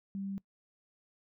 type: tone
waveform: sine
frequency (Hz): 196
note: G3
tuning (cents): 0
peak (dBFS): -35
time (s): 0.15-0.38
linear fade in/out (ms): 0
effects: noise-tail reverb RT60 0.1 s tail -22 dB re dry